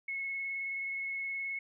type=tone with vibrato; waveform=sine; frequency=2186 Hz; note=C#7; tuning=25 cents flat; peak=-34 dBFS; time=0.08-1.59 s; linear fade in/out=5 ms; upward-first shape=sine; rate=19 Hz; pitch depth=12 cents each way; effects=none